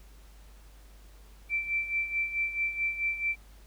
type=tone with tremolo; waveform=sine; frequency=2339 Hz; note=D7; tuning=8 cents flat; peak=-25 dBFS; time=1.49-3.36 s; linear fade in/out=50 ms; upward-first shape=sine; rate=4.6 Hz; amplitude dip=70%; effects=added 50 Hz sine -50 dBFS peak until 3.66 s + pink hiss -60 dBFS RMS until 3.66 s